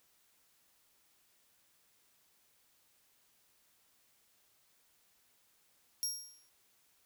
25% pulse tone with exponential decay, 5600 Hz, F8, 4 cents sharp, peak -26 dBFS, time 6.03-6.49 s, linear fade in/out 0 ms, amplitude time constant 100 ms, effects white hiss -71 dBFS RMS until 7.05 s

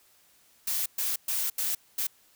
blue noise bursts at uneven times, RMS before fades -29 dBFS, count 5, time 0.67-0.86 / 0.98-1.16 / 1.28-1.5 / 1.58-1.75 / 1.98-2.07 s, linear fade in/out 5 ms, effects white hiss -62 dBFS RMS until 2.35 s

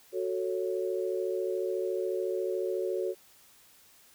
sine chord, F# minor, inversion none, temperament just, 370 / 444 / 555 Hz, F#4 / A4 / C#5, 0 / +16 / +2 cents, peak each -31 / -34 / -35 dBFS, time 0.12-3.15 s, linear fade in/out 50 ms, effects white hiss -59 dBFS RMS until 4.14 s

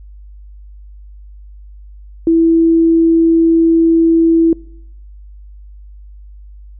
sine tone, 329.6 Hz, E4, in tune, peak -7 dBFS, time 2.27-4.53 s, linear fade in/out 2 ms, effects noise-tail reverb RT60 0.8 s tail -25 dB re dry + added 50 Hz sine -33 dBFS peak until 6.79 s

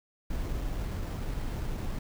brown noise with sample-and-hold, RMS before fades -33 dBFS, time 0.3-1.99 s, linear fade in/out 5 ms, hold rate 6300 Hz, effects none

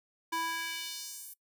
square tone with high-pass filter sweep, 329.6 Hz, E4, in tune, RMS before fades -38 dBFS, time 0.32-1.34 s, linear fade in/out 10 ms, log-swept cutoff 760 to 12000 Hz, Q 1.4, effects noise-tail reverb RT60 0.1 s tail -19 dB re dry

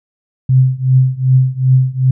sine tone with tremolo, 130 Hz, C3, 11 cents flat, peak -4 dBFS, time 0.49-2.11 s, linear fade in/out 5 ms, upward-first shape triangle, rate 2.6 Hz, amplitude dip 95%, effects none

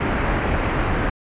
pink low-pass noise, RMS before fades -21 dBFS, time 0-1.1 s, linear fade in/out 10 ms, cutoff 2300 Hz, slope 24 dB/octave, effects resampled to 8000 Hz

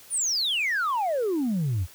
sine exponential sweep, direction down, 9956 to 81.2 Hz, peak -21 dBFS, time 0.1-1.87 s, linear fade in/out 50 ms, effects tanh soft clip ceiling -21 dBFS + white hiss -50 dBFS RMS until 1.94 s

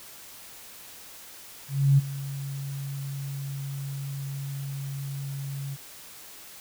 sine tone with ADSR envelope, 138.59 Hz, C#3, in tune, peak -14 dBFS, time 1.68-5.77 s, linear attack 300 ms, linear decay 24 ms, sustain -17 dB, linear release 37 ms, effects white hiss -46 dBFS RMS until 6.6 s

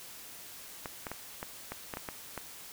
clicks, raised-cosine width 0.5 ms, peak -22 dBFS, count 9, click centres 0.858 / 1.068 / 1.116 / 1.429 / 1.72 / 1.938 / 1.971 / 2.088 / 2.377 s, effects white hiss -48 dBFS RMS until 2.72 s

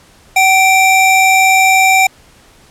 square tone pair together, 759 / 2357 Hz, F#5 / D7, +44 / +6 cents, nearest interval octave + minor sixth, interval 1962 cents, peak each -10 dBFS, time 0.36-2.07 s, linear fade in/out 5 ms, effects pink hiss -45 dBFS RMS until 2.7 s + low-pass 11000 Hz 12 dB/octave

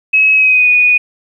sine tone with pitch glide, 2565 to 2472 Hz, E7 to D#7, -48 to -12 cents, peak -6 dBFS, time 0.13-0.98 s, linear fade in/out 10 ms, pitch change -64 cents, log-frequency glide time 0.34-0.7 s, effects 8-bit

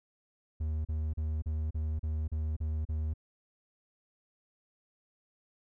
triangle tone bursts, 77.7 Hz, D#2, 2 cents flat, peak -28 dBFS, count 9, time 0.6-3.138 s, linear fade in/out 10 ms, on 250 ms, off 36 ms, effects none

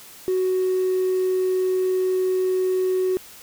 sine tone with hard clipping, 371.6 Hz, F#4, 7 cents sharp, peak -19 dBFS, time 0.28-3.17 s, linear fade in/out 0 ms, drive 1 dB, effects white hiss -44 dBFS RMS until 3.42 s

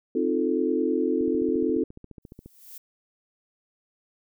sine chord, F dominant seventh, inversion second, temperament equal with one note detuned, 261.6 / 311.1 / 351.9 / 440 Hz, C4 / Eb4 / F4 / A4, 0 / 0 / +13 / 0 cents, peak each -27 dBFS, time 0.15-1.84 s, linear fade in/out 5 ms
click train, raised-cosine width 3 ms, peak -30 dBFS, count 19, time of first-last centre 1.21-2.46 s, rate 14.4 Hz
violet noise with exponential growth, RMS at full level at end -40 dBFS, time 2.22-2.78 s, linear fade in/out 5 ms, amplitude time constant 120 ms
effects none

